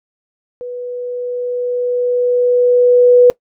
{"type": "tone with level ramp", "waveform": "sine", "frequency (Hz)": 491.5, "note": "B4", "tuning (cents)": -8, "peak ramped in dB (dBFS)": [-23, -3], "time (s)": [0.61, 3.3], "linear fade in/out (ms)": 0, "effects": ["noise-tail reverb RT60 0.1 s tail -21 dB re dry"]}